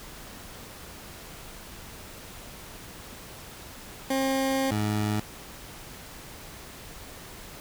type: tone pair in turn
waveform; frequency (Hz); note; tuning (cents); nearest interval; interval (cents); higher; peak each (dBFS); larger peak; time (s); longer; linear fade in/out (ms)
20% pulse; 267.6 / 105.59; C4 / G#2; +39 / +29; octave + major third; 1610; first; -19 / -20; first; 4.1-4.71 / 4.71-5.2; first; 5
effects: pink hiss -44 dBFS RMS until 7.6 s